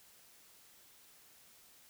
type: silence
effects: white hiss -62 dBFS RMS until 1.89 s